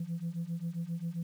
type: beating tone pair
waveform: sine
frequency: 164.5 / 172 Hz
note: E3 / F3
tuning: -3 / -26 cents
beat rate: 7.5 Hz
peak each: -36 / -35 dBFS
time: 0-1.23 s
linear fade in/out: 5 ms
effects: tanh soft clip ceiling -29 dBFS + 10-bit